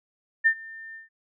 sine tone with ADSR envelope, 1800 Hz, A6, 39 cents sharp, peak -14 dBFS, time 0.44-1.09 s, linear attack 24 ms, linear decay 74 ms, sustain -24 dB, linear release 140 ms, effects none

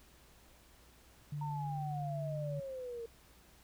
sine tone, 146.83 Hz, D3, in tune, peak -37 dBFS, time 1.32-2.6 s, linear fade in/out 5 ms
sine exponential sweep, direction down, 923 to 456.1 Hz, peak -40 dBFS, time 1.41-3.06 s, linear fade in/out 5 ms
effects added 60 Hz sine -65 dBFS peak until 3.63 s + pink hiss -63 dBFS RMS until 3.63 s

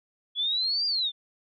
sine exponential two-way sweep, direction up then down, 3361 to 4842 to 3497 Hz, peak -24 dBFS, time 0.35-1.12 s, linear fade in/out 50 ms, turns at 0.86 s, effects none

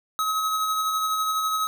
square tone with tremolo, 1277 Hz, D#6, 45 cents sharp, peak -22 dBFS, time 0.19-1.67 s, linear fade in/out 0 ms, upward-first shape sine, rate 12 Hz, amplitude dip 30%, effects none

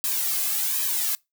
blue noise with flanger, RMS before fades -25 dBFS, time 0.04-1.15 s, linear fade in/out 0 ms, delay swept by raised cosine 1.4 to 2.18 ms, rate 1.3 Hz, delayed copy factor -0.8, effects noise-tail reverb RT60 0.2 s tail -24 dB re dry

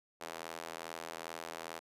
square tone with high-pass filter, 41.2 Hz, E1, in tune, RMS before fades -45 dBFS, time 0.2-1.8 s, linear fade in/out 20 ms, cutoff 600 Hz, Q 0.91, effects resampled to 32000 Hz

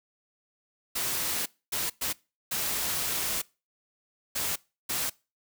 white noise bursts at uneven times, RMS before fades -30 dBFS, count 6, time 0.95-1.46 / 1.72-1.9 / 2.01-2.13 / 2.51-3.42 / 4.35-4.56 / 4.89-5.1 s, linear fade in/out 10 ms, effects noise-tail reverb RT60 0.3 s tail -23 dB re dry

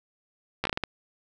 slowing click train, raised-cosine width 0.3 ms, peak -11 dBFS, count 7, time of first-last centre 0.64-0.837 s, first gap 13 ms, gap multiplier 1.37, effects none

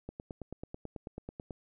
click train, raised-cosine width 2 ms, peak -27 dBFS, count 14, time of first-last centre 0.09-1.508 s, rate 9.17 Hz, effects none

